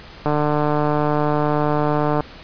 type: click train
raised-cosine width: 1 ms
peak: -6 dBFS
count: 291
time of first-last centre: 0.26-2.206 s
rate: 149 Hz
effects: pink hiss -40 dBFS RMS until 2.43 s + resampled to 11025 Hz